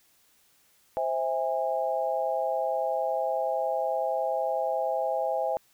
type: chord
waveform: sine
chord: C augmented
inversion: none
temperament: just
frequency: 523.3 / 654.1 / 817.6 Hz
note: C5 / E5 / G#5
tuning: 0 / -14 / -27 cents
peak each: -30 / -29 / -30 dBFS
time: 0.97-5.57 s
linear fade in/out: 0 ms
effects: white hiss -64 dBFS RMS until 5.73 s